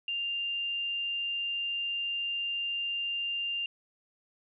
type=tone; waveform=sine; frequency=2794 Hz; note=F7; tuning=in tune; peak=-30 dBFS; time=0.08-3.66 s; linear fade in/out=2 ms; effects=none